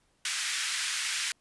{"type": "band-pass noise", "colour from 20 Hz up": "pink", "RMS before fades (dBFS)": -32, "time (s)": [0.25, 1.32], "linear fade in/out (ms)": 2, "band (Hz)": [1600, 10000], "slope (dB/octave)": 24, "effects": ["pink hiss -70 dBFS RMS until 1.4 s", "resampled to 24000 Hz"]}